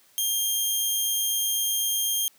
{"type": "tone", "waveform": "10% pulse", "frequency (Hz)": 3204, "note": "G7", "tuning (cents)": 37, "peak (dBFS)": -15, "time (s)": [0.18, 2.28], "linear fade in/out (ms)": 0, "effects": ["white hiss -59 dBFS RMS until 2.38 s", "high-pass 100 Hz 12 dB/octave"]}